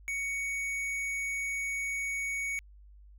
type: tone with tanh clipping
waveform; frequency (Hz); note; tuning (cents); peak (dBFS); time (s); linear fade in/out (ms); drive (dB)
triangle; 2233; C#7; +12; -33; 0.08-2.59; 0; 16
effects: added 50 Hz sine -51 dBFS peak until 3.18 s